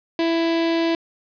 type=tone with notch filter; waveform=sawtooth; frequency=331.6 Hz; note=E4; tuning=10 cents sharp; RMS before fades=-20 dBFS; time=0.19-0.95 s; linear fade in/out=2 ms; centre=1300 Hz; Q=1.8; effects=resampled to 11025 Hz + 7-bit